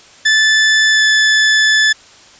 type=tone with pitch glide; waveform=sawtooth; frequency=1748 to 1736.9 Hz; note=A6 to A6; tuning=-12 to -23 cents; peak=-5 dBFS; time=0.25-1.93 s; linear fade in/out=10 ms; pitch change=-11 cents; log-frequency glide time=0.91-1.03 s; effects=white hiss -42 dBFS RMS until 2.39 s + resampled to 16000 Hz